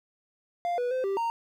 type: tone with pitch steps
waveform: triangle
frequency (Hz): 698 / 489.4 / 515 / 391.9 / 925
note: F5 / B4 / C5 / G4 / A#5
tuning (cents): -1 / -16 / -28 / 0 / -14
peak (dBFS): -24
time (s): 0.65-1.3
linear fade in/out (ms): 0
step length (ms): 130
effects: 11-bit